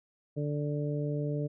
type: harmonic tone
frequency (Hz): 146.83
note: D3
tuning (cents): 0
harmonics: 1 / 2 / 3 / 4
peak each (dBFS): -31 / -37 / -37 / -40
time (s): 0.36-1.48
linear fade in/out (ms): 20
effects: none